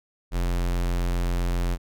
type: tone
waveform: square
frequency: 43.8 Hz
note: F1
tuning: 6 cents sharp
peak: -23 dBFS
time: 0.31-1.78 s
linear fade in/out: 50 ms
effects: none